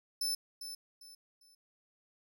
sawtooth tone with echo, 5274 Hz, E8, in tune, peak -29 dBFS, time 0.21-0.35 s, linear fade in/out 5 ms, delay 400 ms, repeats 3, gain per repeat -10 dB, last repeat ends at 1.55 s, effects none

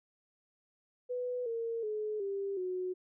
sine tone with pitch steps, 495.5 / 459.7 / 426.4 / 395.6 / 366.9 Hz, B4 / A#4 / G#4 / G4 / F#4, +6 / -24 / +46 / +16 / -15 cents, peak -33 dBFS, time 1.09-2.94 s, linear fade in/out 20 ms, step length 370 ms, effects none

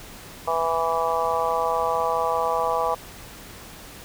harmonic tone, 164.81 Hz, E3, in tune, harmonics 3 / 4 / 5 / 6 / 7, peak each -27 / -27 / -27 / -27 / -27 dBFS, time 0.47-2.95 s, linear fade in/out 10 ms, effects pink hiss -42 dBFS RMS until 4.04 s

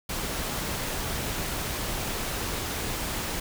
pink noise, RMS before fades -31 dBFS, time 0.09-3.4 s, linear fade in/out 5 ms, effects none

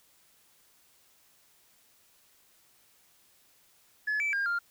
sine tone with pitch steps, 1709 / 2316 / 1610 / 1398 Hz, G#6 / D7 / G6 / F6, +49 / -25 / +46 / +1 cents, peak -25 dBFS, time 4.07-4.59 s, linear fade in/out 10 ms, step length 130 ms, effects tanh soft clip ceiling -25 dBFS + white hiss -64 dBFS RMS until 4.7 s

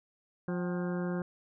harmonic tone with a mistuned harmonic, 177.4 Hz, F3, 27 cents sharp, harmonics 1 / 2 / 3 / 4 / 5 / 6 / 7 / 8 / 9, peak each -32 / -37 / -41 / -48 / -52 / -49 / -53 / -48 / -49 dBFS, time 0.48-1.22 s, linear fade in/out 2 ms, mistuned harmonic 4, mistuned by +110 cents, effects none

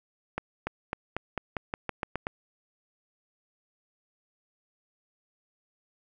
accelerating click train, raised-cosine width 0.5 ms, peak -15 dBFS, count 11, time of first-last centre 0.38-2.269 s, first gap 290 ms, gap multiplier 0.9, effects none

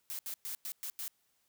blue noise bursts at uneven times, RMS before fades -40 dBFS, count 6, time 0.1-0.19 / 0.26-0.34 / 0.45-0.55 / 0.65-0.72 / 0.83-0.9 / 0.99-1.08 s, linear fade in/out 0 ms, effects white hiss -75 dBFS RMS until 1.48 s

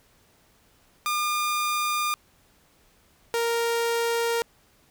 sawtooth tone pair in turn, 1208 / 465.7 Hz, D6 / A#4, +48 / -2 cents, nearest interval octave + perfect fourth, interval 1650 cents, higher first, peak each -20 / -19 dBFS, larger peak second, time 1.06-2.14 / 3.34-4.42 s, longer neither, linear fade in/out 0 ms, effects pink hiss -61 dBFS RMS until 4.9 s

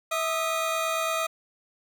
25% pulse tone pair together, 650.9 / 1233 Hz, E5 / D#6, -22 / -16 cents, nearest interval major seventh, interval 1106 cents, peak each -24 / -25 dBFS, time 0.11-1.27 s, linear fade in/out 10 ms, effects none

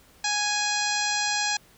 harmonic tone, 830.6 Hz, G#5, in tune, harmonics 1 / 2 / 3 / 4 / 5 / 6 / 7 / 8 / 9, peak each -30 / -30 / -32 / -35 / -31 / -34 / -33 / -37 / -34 dBFS, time 0.24-1.57 s, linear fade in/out 5 ms, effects pink hiss -56 dBFS RMS until 1.77 s

